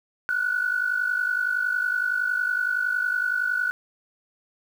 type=tone pair together; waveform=sine; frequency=1441 / 1491.8 Hz; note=F#6 / F#6; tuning=-46 / +14 cents; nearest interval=minor second; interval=60 cents; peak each=-26 / -23 dBFS; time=0.29-3.71 s; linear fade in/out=0 ms; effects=tanh soft clip ceiling -14 dBFS + 8-bit